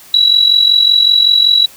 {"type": "tone with amplitude modulation", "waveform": "sine", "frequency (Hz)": 3910, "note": "B7", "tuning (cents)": -18, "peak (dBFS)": -3, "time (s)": [0.14, 1.66], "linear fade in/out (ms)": 2, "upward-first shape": "sine", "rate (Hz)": 45.3, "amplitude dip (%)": 70, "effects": ["white hiss -39 dBFS RMS until 1.76 s"]}